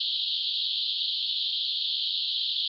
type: band-pass noise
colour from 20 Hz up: pink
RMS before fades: -29 dBFS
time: 0-2.68 s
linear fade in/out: 5 ms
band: 3100 to 4400 Hz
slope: 96 dB/octave
effects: none